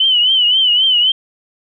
sine tone with vibrato, 3011 Hz, F#7, 30 cents sharp, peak -9 dBFS, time 0-1.12 s, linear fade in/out 5 ms, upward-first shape triangle, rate 3.8 Hz, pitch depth 100 cents each way, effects none

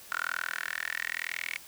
10% pulse tone with high-pass filter sweep, 41 Hz, E1, 9 cents flat, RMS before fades -35 dBFS, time 0.12-1.58 s, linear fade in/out 0 ms, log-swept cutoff 1400 to 2200 Hz, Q 7.4, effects white hiss -50 dBFS RMS until 1.67 s

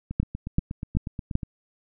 two click trains, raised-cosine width 5 ms, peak -19 / -9 dBFS, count 12 / 4, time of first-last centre 0.11-1.432 / 0.2-1.354 s, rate 8.32 / 2.6 Hz, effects none

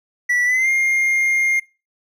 triangle tone with pitch glide, 1956 to 2121 Hz, B6 to C7, -17 to +23 cents, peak -13 dBFS, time 0.29-1.6 s, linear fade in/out 10 ms, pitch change +140 cents, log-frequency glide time 0.45-0.69 s, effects noise-tail reverb RT60 0.3 s tail -22 dB re dry

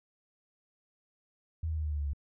sine tone with pitch steps, 80.8 / 79 / 77.24 / 75.52 / 73.84 / 72.19 / 70.58 Hz, E2 / D#2 / D#2 / D2 / D2 / D2 / C#2, -34 / +27 / -12 / +49 / +10 / -29 / +32 cents, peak -30 dBFS, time 1.63-2.134 s, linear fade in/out 5 ms, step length 72 ms, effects none

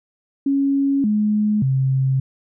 sine tone with pitch steps, 276.7 / 211 / 133 Hz, C#4 / G#3 / C3, -3 / +28 / +29 cents, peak -15 dBFS, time 0.46-2.2 s, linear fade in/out 5 ms, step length 580 ms, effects none

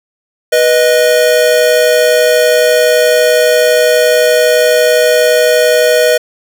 square tone pair together, 490.4 / 622.3 Hz, B4 / D#5, -12 / 0 cents, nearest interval major third, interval 412 cents, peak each -10 dBFS, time 0.52-6.18 s, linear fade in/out 10 ms, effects none

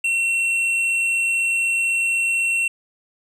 sine tone with hard clipping, 2718 Hz, F7, 48 cents flat, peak -19 dBFS, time 0.04-2.68 s, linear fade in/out 5 ms, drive 6 dB, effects resampled to 32000 Hz

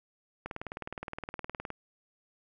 click train, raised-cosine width 0.5 ms, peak -22 dBFS, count 25, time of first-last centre 0.46-1.704 s, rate 19.3 Hz, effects none

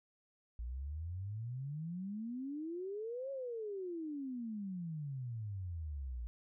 sine exponential two-way sweep, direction up then down, 56.5 to 554.4 to 56.5 Hz, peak -39 dBFS, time 0.59-6.27 s, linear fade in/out 0 ms, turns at 3.31 s, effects none

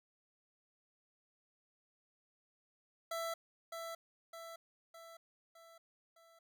25% pulse tone with echo, 664 Hz, E5, 12 cents sharp, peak -34 dBFS, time 3.11-3.34 s, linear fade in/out 5 ms, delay 610 ms, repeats 5, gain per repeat -5 dB, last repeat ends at 6.39 s, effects none

